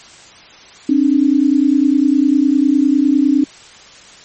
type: tone pair together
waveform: sine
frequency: 268.5 / 298.4 Hz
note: C4 / D4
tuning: +45 / +28 cents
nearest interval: major second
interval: 183 cents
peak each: -12 dBFS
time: 0.89-3.44 s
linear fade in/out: 5 ms
effects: white hiss -40 dBFS RMS until 4.24 s + MP3 32 kbps